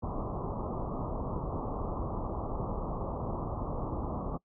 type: low-pass noise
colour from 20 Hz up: pink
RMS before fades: -35 dBFS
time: 0.02-4.38 s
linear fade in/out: 20 ms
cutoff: 1200 Hz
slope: 96 dB/octave
effects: noise-tail reverb RT60 0.1 s tail -23 dB re dry